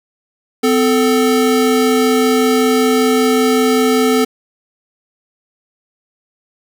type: tone pair together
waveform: square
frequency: 254.9 / 439.9 Hz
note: C4 / A4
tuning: -45 / 0 cents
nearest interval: major sixth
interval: 945 cents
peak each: -14 / -14 dBFS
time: 0.63-4.25 s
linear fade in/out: 10 ms
effects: none